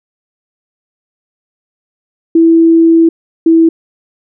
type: tone pair in turn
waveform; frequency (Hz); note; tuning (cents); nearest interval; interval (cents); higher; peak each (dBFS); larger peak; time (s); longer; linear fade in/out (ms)
sine; 329.6 / 327.7; E4 / E4; 0 / -10; unison; 10; first; -3; neither; 2.35-3.09 / 3.46-3.69; first; 5
effects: none